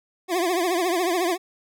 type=tone with vibrato; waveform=25% pulse; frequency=353.6 Hz; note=F4; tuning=22 cents sharp; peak=-17 dBFS; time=0.28-1.38 s; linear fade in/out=50 ms; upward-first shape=triangle; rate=14 Hz; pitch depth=140 cents each way; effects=none